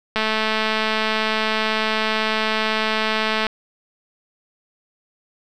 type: click train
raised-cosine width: 0.3 ms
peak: -5 dBFS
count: 722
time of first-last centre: 0.16-3.467 s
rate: 218 Hz
effects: none